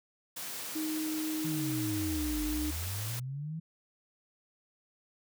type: high-pass noise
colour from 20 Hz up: white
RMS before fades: -40 dBFS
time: 0.36-3.2 s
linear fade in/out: 10 ms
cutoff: 110 Hz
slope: 48 dB/octave
type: tone with pitch glide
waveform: sine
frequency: 312 to 303.3 Hz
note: D#4 to D#4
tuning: +5 to -44 cents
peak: -32 dBFS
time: 0.75-2.71 s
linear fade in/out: 10 ms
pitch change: -49 cents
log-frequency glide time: 2.13-2.21 s
type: linear two-way sweep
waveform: sine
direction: down then up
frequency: 164.81 to 45.81 to 164.81 Hz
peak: -35 dBFS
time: 1.44-3.6 s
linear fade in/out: 10 ms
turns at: 2.42 s
effects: none